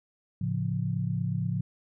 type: chord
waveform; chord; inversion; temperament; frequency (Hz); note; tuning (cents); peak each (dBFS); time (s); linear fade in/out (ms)
sine; A augmented; none; equal; 110 / 138.59 / 174.61; A2 / C#3 / E#3; 0 / 0 / 0; -31; 0.41-1.61; 5
effects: none